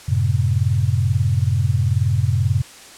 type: chord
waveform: sine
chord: F# diminished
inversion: none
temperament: just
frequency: 92.5 / 111 / 133.2 Hz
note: F#2 / A2 / C3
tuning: 0 / +16 / +31 cents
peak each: -19 / -19 / -20 dBFS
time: 0.08-2.62 s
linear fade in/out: 10 ms
effects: white hiss -41 dBFS RMS until 2.97 s + low-pass 9000 Hz 12 dB/octave